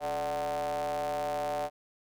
square ring-modulated tone, 77.78 Hz, D#2, in tune, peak -28 dBFS, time 0-1.7 s, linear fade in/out 50 ms, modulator 666 Hz, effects none

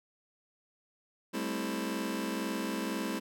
sawtooth chord, A minor seventh, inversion third, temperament just, 198 / 220 / 264 / 330 Hz, G3 / A3 / C4 / E4, +18 / 0 / +16 / +2 cents, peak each -34 dBFS, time 1.33-3.2 s, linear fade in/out 20 ms, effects none

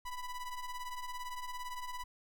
square ring-modulated tone, 493.2 Hz, B4, 2 cents flat, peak -37 dBFS, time 0.05-2.04 s, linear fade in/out 5 ms, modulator 502 Hz, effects 12-bit

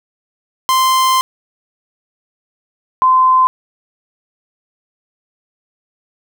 45% pulse / sine tone pair in turn, 1042 / 1031.8 Hz, C6 / C6, -7 / -24 cents, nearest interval unison, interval 17 cents, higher first, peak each -10 / -7 dBFS, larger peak second, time 0.69-1.21 / 3.02-3.47 s, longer first, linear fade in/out 0 ms, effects none

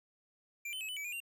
square tone with pitch steps, 2368 / 3050 / 2572 / 3001 / 2293 / 2432 / 2770 Hz, D7 / G7 / E7 / F#7 / D7 / D#7 / F7, +14 / -48 / -43 / +24 / -42 / -40 / -15 cents, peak -39 dBFS, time 0.65-1.203 s, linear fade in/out 5 ms, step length 79 ms, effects none

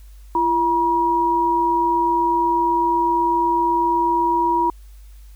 sine tone pair together, 339.5 / 958 Hz, F4 / A#5, -49 / +47 cents, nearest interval octave + tritone, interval 1796 cents, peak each -22 / -16 dBFS, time 0.35-4.7 s, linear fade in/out 2 ms, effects added 50 Hz sine -39 dBFS peak until 5.35 s + white hiss -57 dBFS RMS until 5.35 s

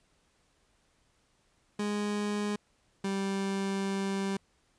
30% pulse tone pair in turn, 207.1 / 195.48 Hz, G#3 / G3, -5 / -5 cents, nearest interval minor second, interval 100 cents, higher first, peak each -27 dBFS, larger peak neither, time 1.79-2.56 / 3.04-4.37 s, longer second, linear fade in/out 5 ms, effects pink hiss -70 dBFS RMS until 4.78 s + resampled to 22050 Hz

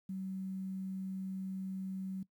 sine tone with quantisation, 190 Hz, F#3, 46 cents sharp, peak -37 dBFS, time 0.09-2.23 s, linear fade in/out 5 ms, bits 11, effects noise-tail reverb RT60 0.1 s tail -19 dB re dry

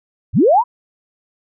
sine linear sweep, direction up, 58.3 to 1023 Hz, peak -8 dBFS, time 0.33-0.64 s, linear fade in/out 50 ms, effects none

